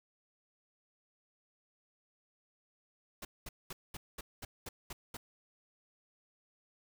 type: noise bursts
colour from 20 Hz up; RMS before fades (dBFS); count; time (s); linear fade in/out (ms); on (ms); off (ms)
pink; -44; 9; 3.22-5.17; 5; 30; 210
effects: none